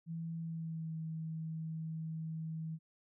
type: tone with pitch glide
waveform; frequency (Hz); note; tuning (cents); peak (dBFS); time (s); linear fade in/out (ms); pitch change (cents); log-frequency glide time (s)
sine; 164.81 to 160.3; E3 to E3; 0 to -48; -38; 0.06-2.79; 50; -48; 0.39-0.95
effects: none